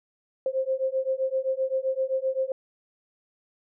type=beating tone pair; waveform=sine; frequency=523.3 / 531 Hz; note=C5 / C5; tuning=0 / +25 cents; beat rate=7.7 Hz; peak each=-27 dBFS; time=0.46-2.52 s; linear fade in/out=2 ms; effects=none